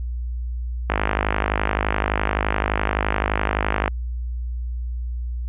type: click train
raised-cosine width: 0.5 ms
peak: -4 dBFS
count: 155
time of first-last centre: 0.9-3.879 s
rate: 51.7 Hz
effects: added 60 Hz sine -24 dBFS peak until 5.48 s + resampled to 8000 Hz